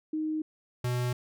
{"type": "tone pair in turn", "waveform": ["sine", "square"], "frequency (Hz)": [311.1, 123.46], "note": ["D#4", "B2"], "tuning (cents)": [0, 0], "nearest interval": "octave + major third", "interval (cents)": 1600, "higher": "first", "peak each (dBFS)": -28, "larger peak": "neither", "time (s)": [[0.13, 0.42], [0.84, 1.13]], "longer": "neither", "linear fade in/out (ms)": 5, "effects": []}